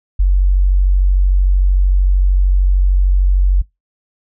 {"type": "tone", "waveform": "sine", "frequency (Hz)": 46.62, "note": "F#1", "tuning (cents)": 14, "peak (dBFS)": -8, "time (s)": [0.19, 3.62], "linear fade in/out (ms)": 10, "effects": ["noise-tail reverb RT60 0.2 s tail -24 dB re dry"]}